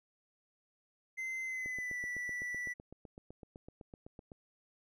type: tone with pitch glide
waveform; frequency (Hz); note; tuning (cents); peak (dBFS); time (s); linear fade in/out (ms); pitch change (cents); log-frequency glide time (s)
triangle; 2067 to 1964.6; C7 to B6; -22 to -10; -35; 1.17-2.74; 20; -88; 1.44-2.01
type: click train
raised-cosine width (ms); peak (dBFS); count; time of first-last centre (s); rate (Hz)
2; -36; 22; 1.66-4.318; 7.9
effects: none